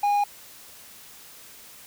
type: tone with hard clipping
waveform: triangle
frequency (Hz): 818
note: G#5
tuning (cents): -26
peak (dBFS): -20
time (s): 0.03-0.24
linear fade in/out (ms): 5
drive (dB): 6
effects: white hiss -47 dBFS RMS until 1.86 s